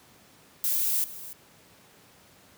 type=noise with echo; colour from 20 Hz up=violet; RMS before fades=-26 dBFS; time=0.64-1.04 s; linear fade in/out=0 ms; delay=290 ms; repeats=1; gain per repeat=-15 dB; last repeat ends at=1.33 s; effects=pink hiss -56 dBFS RMS until 2.57 s + high-pass 100 Hz 12 dB/octave

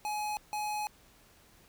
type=tone pair in turn; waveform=square; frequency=842 / 842 Hz; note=G#5 / G#5; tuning=+24 / +24 cents; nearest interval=unison; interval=0 cents; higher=neither; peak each=-33 / -33 dBFS; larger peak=neither; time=0.05-0.37 / 0.53-0.87 s; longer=second; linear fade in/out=0 ms; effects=pink hiss -61 dBFS RMS until 1.68 s

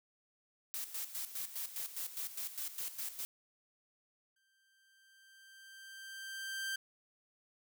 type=noise with tremolo; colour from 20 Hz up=blue; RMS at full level=-40 dBFS; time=0.74-3.25 s; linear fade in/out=0 ms; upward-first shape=square; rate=4.9 Hz; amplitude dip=70%
type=tone with exponential growth; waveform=sawtooth; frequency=1571 Hz; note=G6; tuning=3 cents sharp; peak=-32 dBFS; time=4.36-6.76 s; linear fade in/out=5 ms; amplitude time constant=520 ms
effects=none

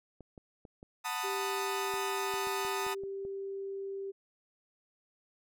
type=clicks; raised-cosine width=2 ms; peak=-36 dBFS; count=11; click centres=0.207 / 0.378 / 0.652 / 0.829 / 1.939 / 2.339 / 2.471 / 2.65 / 2.866 / 3.036 / 3.251 s
type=chord; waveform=sawtooth; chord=B dominant seventh; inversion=second; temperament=equal with one note detuned; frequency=740 / 888.2 / 987.8 / 1244.5 Hz; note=F#5 / A5 / B5 / D#6; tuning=0 / +16 / 0 / 0 cents; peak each=-38 / -34 / -37 / -34 dBFS; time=1.04-2.95 s; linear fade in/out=20 ms
type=tone; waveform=sine; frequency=392 Hz; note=G4; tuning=in tune; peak=-36 dBFS; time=1.23-4.12 s; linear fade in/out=20 ms
effects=none

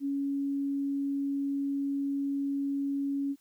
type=tone; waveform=sine; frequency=278.9 Hz; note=C#4; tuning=11 cents sharp; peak=-28 dBFS; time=0-3.36 s; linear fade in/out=50 ms; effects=white hiss -69 dBFS RMS until 3.4 s

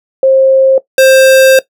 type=tone pair in turn; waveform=sine / square; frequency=532 / 528.3 Hz; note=C5 / C5; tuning=+29 / +17 cents; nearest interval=unison; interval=12 cents; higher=first; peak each=-3 dBFS; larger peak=neither; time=0.23-0.78 / 0.98-1.59 s; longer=second; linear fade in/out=2 ms; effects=noise-tail reverb RT60 0.1 s tail -17 dB re dry

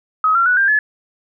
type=tone with pitch steps; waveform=sine; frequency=1270 / 1369 / 1475.8 / 1590.9 / 1714.9 Hz; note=D#6 / F6 / F#6 / G6 / A6; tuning=+35 / -35 / -5 / +25 / -45 cents; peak=-11 dBFS; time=0.24-0.79 s; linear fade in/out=2 ms; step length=110 ms; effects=none

